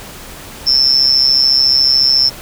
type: tone with amplitude modulation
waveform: sine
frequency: 5330 Hz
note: E8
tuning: 18 cents sharp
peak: -4 dBFS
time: 0.66-2.3 s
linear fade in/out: 20 ms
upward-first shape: sine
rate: 134 Hz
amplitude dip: 90%
effects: pink hiss -32 dBFS RMS until 2.41 s